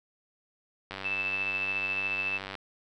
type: click train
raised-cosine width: 0.3 ms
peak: -21 dBFS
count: 160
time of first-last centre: 0.91-2.553 s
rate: 96.8 Hz
type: tone with tremolo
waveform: sine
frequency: 2637 Hz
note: E7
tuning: in tune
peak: -27 dBFS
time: 1.04-2.39 s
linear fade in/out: 20 ms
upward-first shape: sine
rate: 14 Hz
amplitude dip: 35%
effects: none